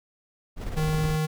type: noise with tremolo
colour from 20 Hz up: brown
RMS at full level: -29 dBFS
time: 0.56-1.19 s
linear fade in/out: 50 ms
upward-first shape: square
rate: 19 Hz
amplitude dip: 45%
type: tone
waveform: square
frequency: 155.56 Hz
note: D#3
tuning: in tune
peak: -24 dBFS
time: 0.76-1.27 s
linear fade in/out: 20 ms
effects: none